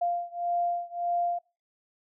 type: beating tone pair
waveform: sine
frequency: 696 / 697.7 Hz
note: F5 / F5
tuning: -6 / -2 cents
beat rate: 1.7 Hz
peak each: -29 / -30 dBFS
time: 0.01-1.39 s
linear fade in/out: 10 ms
effects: noise-tail reverb RT60 0.3 s tail -24 dB re dry